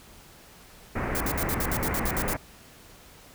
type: low-pass noise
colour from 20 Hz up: pink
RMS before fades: -29 dBFS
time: 0.95-2.37 s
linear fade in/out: 10 ms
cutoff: 2300 Hz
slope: 48 dB/octave
type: noise bursts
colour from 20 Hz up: blue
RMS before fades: -31 dBFS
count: 11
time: 1.15-2.334 s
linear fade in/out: 0 ms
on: 54 ms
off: 59 ms
effects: pink hiss -51 dBFS RMS until 3.34 s